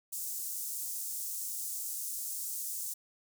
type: high-pass noise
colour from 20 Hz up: pink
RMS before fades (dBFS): -38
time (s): 0.12-2.94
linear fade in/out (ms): 10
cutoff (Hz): 7000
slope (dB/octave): 24
effects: none